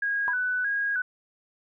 sine tone with vibrato, 1565 Hz, G6, 3 cents flat, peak -24 dBFS, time 0.02-1.02 s, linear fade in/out 5 ms, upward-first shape square, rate 1.6 Hz, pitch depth 80 cents each way
sine tone with exponential decay, 987 Hz, B5, 1 cent flat, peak -23 dBFS, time 0.28-0.4 s, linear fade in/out 0 ms, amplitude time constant 25 ms
effects none

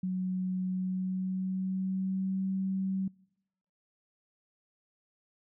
sine tone with pitch glide, 185 to 190.97 Hz, F#3 to G3, 0 to -45 cents, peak -29 dBFS, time 0.03-3.08 s, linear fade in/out 5 ms, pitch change +55 cents, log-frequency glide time 0.68-2.46 s, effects noise-tail reverb RT60 0.9 s tail -25 dB re dry

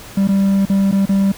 triangle tone with dropouts, 196 Hz, G3, in tune, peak -9 dBFS, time 0.17-1.32 s, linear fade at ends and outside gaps 5 ms, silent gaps 0.275-0.287 / 0.654-0.697 / 0.914-0.924 / 1.056-1.091 s, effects pink hiss -36 dBFS RMS until 1.37 s

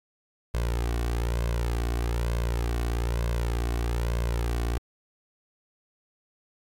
sawtooth tone with flanger, 58.27 Hz, A#1, in tune, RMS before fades -27 dBFS, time 0.54-4.78 s, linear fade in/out 0 ms, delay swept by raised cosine 1.9 to 2.71 ms, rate 1.1 Hz, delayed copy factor +0.65, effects AAC 64 kbps

